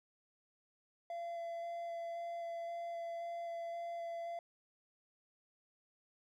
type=tone with vibrato; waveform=triangle; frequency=680 Hz; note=F5; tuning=46 cents flat; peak=-38 dBFS; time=1.1-4.39 s; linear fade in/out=2 ms; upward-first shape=square; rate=1.9 Hz; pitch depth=8 cents each way; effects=none